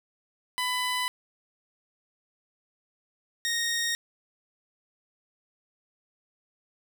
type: tone pair in turn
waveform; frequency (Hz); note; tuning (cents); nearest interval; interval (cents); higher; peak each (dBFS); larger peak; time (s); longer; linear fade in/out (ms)
15% pulse; 999 / 1861.5; B5 / A#6; +20 / -3; major seventh; 1077; second; -20; neither; 0.58-1.08 / 3.45-3.95; neither; 0
effects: none